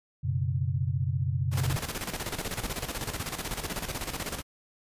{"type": "chord", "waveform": "sine", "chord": "F# suspended fourth", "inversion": "none", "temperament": "equal", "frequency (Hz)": [92.5, 123.47, 138.59], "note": ["F#2", "B2", "C#3"], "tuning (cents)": [0, 0, 0], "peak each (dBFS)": -30, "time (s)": [0.23, 1.77], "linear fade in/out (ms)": 20}
{"type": "noise with tremolo", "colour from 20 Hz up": "pink", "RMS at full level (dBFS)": -32, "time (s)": [1.51, 4.43], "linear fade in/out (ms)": 50, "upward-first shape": "square", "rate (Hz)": 16, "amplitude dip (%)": 65}
{"effects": ["resampled to 32000 Hz"]}